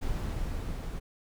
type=noise with level ramp; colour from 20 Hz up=brown; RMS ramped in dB=-31 to -36 dBFS; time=0.01-1 s; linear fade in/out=20 ms; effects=none